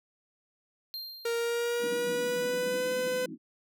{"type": "tone with exponential decay", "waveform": "square", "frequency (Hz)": 4186, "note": "C8", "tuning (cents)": 0, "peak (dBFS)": -35, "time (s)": [0.94, 1.96], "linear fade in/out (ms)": 0, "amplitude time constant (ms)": 220}
{"type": "tone with pitch glide", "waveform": "45% pulse", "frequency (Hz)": [466.2, 505.5], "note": ["A#4", "B4"], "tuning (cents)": [0, 40], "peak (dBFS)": -28, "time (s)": [1.25, 3.26], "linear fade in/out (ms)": 5, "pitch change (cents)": 140, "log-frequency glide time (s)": [1.36, 2.9]}
{"type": "band-pass noise", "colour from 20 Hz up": "pink", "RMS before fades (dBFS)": -42, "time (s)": [1.79, 3.38], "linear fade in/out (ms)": 50, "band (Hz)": [170, 340], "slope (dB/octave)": 96}
{"effects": []}